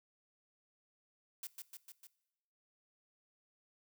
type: noise with echo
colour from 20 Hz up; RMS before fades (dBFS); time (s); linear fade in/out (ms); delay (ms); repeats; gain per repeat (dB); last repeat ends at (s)
blue; -44; 1.43-1.47; 2; 150; 4; -3; 2.07
effects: noise-tail reverb RT60 1.0 s tail -20 dB re dry